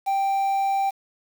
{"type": "tone with quantisation", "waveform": "triangle", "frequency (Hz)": 784, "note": "G5", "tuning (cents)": 0, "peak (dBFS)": -18, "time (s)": [0.06, 0.91], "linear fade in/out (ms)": 20, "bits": 7, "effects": []}